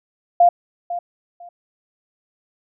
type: tone with echo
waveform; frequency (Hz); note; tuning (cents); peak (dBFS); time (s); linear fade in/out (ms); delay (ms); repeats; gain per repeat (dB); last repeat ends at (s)
sine; 698.5; F5; 0; -8; 0.4-0.49; 5; 500; 2; -14; 1.49
effects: none